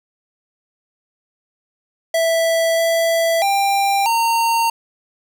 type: tone with pitch steps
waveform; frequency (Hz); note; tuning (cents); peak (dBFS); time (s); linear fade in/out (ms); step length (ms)
square; 659 / 663 / 793 / 919; E5 / E5 / G5 / A#5; -1 / +10 / +20 / -25; -15; 2.14-4.7; 5; 640
effects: none